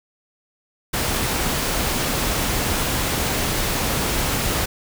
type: noise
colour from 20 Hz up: pink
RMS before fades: -22 dBFS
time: 0.93-4.66 s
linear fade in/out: 10 ms
effects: none